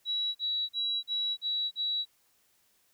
sine tone bursts, 3900 Hz, B7, 23 cents flat, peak -28 dBFS, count 6, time 0.05-2.055 s, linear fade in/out 50 ms, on 300 ms, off 41 ms, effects white hiss -69 dBFS RMS until 2.93 s

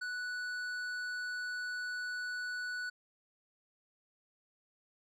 triangle tone with hard clipping, 1480 Hz, F#6, in tune, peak -38 dBFS, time 0.01-2.9 s, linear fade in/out 10 ms, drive 12 dB, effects none

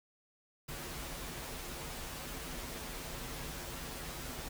pink noise with comb filter, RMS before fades -43 dBFS, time 0.68-4.49 s, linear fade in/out 10 ms, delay 10 ms, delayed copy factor -0.7, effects none

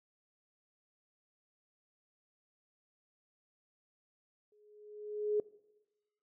sine tone with exponential growth, 420 Hz, G#4, 19 cents sharp, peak -26 dBFS, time 4.52-5.4 s, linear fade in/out 2 ms, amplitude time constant 190 ms, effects noise-tail reverb RT60 1.0 s tail -21 dB re dry

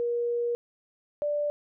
sine tone pair in turn, 475.8 / 587.7 Hz, A#4 / D5, +35 / +1 cents, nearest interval major third, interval 366 cents, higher second, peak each -25 dBFS, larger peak neither, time 0-0.55 / 1.22-1.5 s, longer first, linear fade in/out 0 ms, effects none

